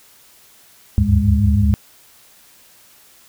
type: tone cluster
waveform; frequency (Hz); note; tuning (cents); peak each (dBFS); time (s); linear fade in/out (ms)
sine; 72.3 / 78 / 97.6 / 104.1 / 204.6; D2 / D#2 / G2 / G#2 / G#3; -27 / +5 / -7 / +5 / -26; -18; 0.98-1.74; 0
effects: white hiss -49 dBFS RMS until 3.28 s